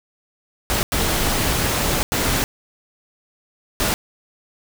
pink noise bursts at uneven times, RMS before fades -20 dBFS, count 4, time 0.7-0.83 / 0.92-2.03 / 2.12-2.44 / 3.8-3.94 s, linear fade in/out 0 ms, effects none

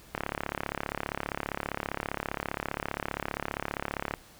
click train, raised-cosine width 0.5 ms, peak -15 dBFS, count 141, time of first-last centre 0.15-4.139 s, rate 35.1 Hz, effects pink hiss -54 dBFS RMS until 4.39 s

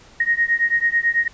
sine beating tone pair, 1864.7 / 1873.8 Hz, A#6 / A#6, 0 / +8 cents, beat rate 9.1 Hz, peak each -19 dBFS, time 0.2-1.28 s, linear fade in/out 5 ms, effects pink hiss -48 dBFS RMS until 1.33 s + resampled to 16000 Hz

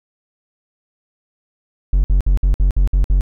triangle tone bursts, 46.25 Hz, F#1, in tune, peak -8 dBFS, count 8, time 1.93-3.209 s, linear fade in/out 0 ms, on 110 ms, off 57 ms, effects none

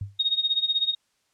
sine tone with exponential decay, 99.7 Hz, G2, 30 cents sharp, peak -25 dBFS, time 0.01-0.19 s, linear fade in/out 5 ms, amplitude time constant 38 ms
sine tone with tremolo, 3729 Hz, A#7, in tune, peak -18 dBFS, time 0.19-0.95 s, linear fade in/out 10 ms, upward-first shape sine, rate 16 Hz, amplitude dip 85%
effects white hiss -70 dBFS RMS until 1.33 s + low-pass 8000 Hz 12 dB/octave

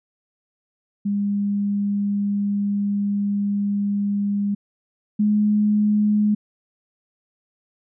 sine tone pair in turn, 202.5 / 209.6 Hz, G#3 / G#3, -43 / +16 cents, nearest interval minor second, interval 59 cents, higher second, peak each -19 / -15 dBFS, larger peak second, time 1.05-4.55 / 5.19-6.35 s, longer first, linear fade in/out 10 ms, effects none

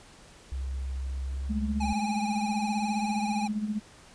sine tone with pitch glide, 66.4 to 69.58 Hz, C2 to C#2, +26 to +7 cents, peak -30 dBFS, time 0.52-1.93 s, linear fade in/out 0 ms, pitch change +81 cents, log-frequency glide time 1.26-1.68 s
sine tone with tremolo, 211.9 Hz, G#3, 35 cents sharp, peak -25 dBFS, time 1.49-3.8 s, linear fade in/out 20 ms, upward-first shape sine, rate 15 Hz, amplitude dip 65%
square tone with vibrato, 823 Hz, G#5, 16 cents flat, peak -31 dBFS, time 1.8-3.48 s, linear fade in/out 10 ms, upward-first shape triangle, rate 19 Hz, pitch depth 71 cents each way
effects pink hiss -53 dBFS RMS until 4.14 s + resampled to 22050 Hz

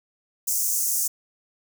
pink high-pass noise, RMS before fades -24 dBFS, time 0.47-1.08 s, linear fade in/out 10 ms, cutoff 6000 Hz, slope 48 dB/octave, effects none

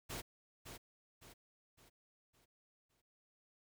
pink noise with echo, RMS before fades -44 dBFS, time 0.09-0.22 s, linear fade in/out 20 ms, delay 560 ms, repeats 5, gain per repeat -7 dB, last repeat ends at 3.02 s, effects none

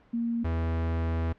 sine / 45% pulse tone pair in turn, 233.1 / 82.18 Hz, A#3 / E2, 0 / -5 cents, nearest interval octave + tritone, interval 1805 cents, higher first, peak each -26 dBFS, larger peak neither, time 0.13-0.44 / 0.44-1.33 s, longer second, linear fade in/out 10 ms, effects pink hiss -60 dBFS RMS until 1.38 s + low-pass 2000 Hz 12 dB/octave

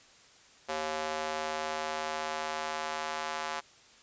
square tone with high-pass filter sweep, 77.9 Hz, D#2, 3 cents sharp, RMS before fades -35 dBFS, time 0.68-3.61 s, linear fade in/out 20 ms, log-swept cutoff 580 to 880 Hz, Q 1.4, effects white hiss -58 dBFS RMS until 4.02 s + resampled to 16000 Hz

